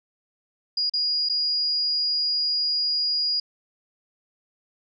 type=tone with dropouts; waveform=sine; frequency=4874 Hz; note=D#8; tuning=37 cents flat; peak=-21 dBFS; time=0.77-3.4 s; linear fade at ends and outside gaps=5 ms; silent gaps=0.897-0.936 / 1.289-1.296 s; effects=none